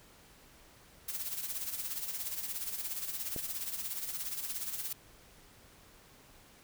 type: noise with tremolo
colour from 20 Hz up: blue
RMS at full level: -36 dBFS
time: 1.08-4.93 s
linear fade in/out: 5 ms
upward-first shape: sine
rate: 17 Hz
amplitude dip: 60%
type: click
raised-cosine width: 2 ms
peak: -26 dBFS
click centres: 3.363 s
effects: pink hiss -59 dBFS RMS until 6.63 s